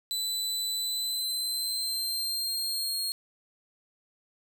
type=tone with pitch glide; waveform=sawtooth; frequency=3998 to 4260 Hz; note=B7 to C8; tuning=+20 to +30 cents; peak=-26 dBFS; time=0.11-3.12 s; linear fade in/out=0 ms; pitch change=+110 cents; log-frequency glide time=0.82-3 s; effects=none